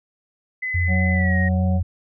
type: tone with pitch glide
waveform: sine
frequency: 2021 to 1874.8 Hz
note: B6 to A#6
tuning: +39 to +9 cents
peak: -23 dBFS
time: 0.62-1.49 s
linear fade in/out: 10 ms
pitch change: -130 cents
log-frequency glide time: 1.12-1.37 s
type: tone with vibrato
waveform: sine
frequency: 87.31 Hz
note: F2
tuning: in tune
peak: -18 dBFS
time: 0.74-1.83 s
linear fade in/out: 10 ms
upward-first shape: square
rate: 4.7 Hz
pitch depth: 14 cents each way
type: harmonic tone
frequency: 185 Hz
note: F#3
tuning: in tune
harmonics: 1 / 3 / 4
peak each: -21 / -31 / -33 dBFS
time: 0.87-1.81 s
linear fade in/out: 50 ms
effects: none